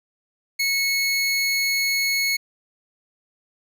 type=tone pair together; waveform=square; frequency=2200 / 4336 Hz; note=C#7 / C#8; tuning=-14 / -39 cents; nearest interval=octave; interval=1175 cents; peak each=-22 / -25 dBFS; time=0.59-2.37 s; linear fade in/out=10 ms; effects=none